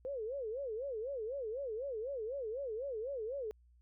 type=tone with vibrato; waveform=sine; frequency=491.5 Hz; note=B4; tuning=8 cents flat; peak=-37 dBFS; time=0.05-3.51 s; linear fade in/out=0 ms; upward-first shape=sine; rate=4 Hz; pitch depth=250 cents each way; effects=added 60 Hz sine -62 dBFS peak until 3.81 s